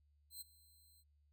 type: tone with ADSR envelope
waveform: 5% pulse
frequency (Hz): 4107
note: C8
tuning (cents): -33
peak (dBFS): -39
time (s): 0.3-1.04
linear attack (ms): 110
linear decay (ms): 18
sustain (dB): -21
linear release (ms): 45
effects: added 73 Hz sine -70 dBFS peak until 1.32 s